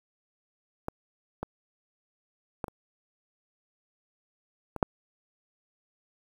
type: clicks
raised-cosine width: 1 ms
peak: -17 / -18 / -17 / -27 / -21 / -7 dBFS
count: 6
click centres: 0.884 / 1.43 / 2.642 / 2.682 / 4.763 / 4.828 s
effects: 8-bit